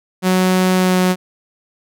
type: tone with pitch glide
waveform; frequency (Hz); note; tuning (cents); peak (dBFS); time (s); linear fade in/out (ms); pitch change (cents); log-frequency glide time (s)
sawtooth; 185 to 183.4; F#3 to F#3; 0 to -15; -8; 0.22-1.16; 50; -15; 0.75-0.98
effects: none